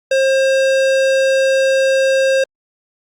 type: tone with hard clipping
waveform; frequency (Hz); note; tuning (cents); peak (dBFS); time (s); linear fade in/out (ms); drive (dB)
sine; 534; C5; +35; -13; 0.11-2.44; 5; 18
effects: Opus 48 kbps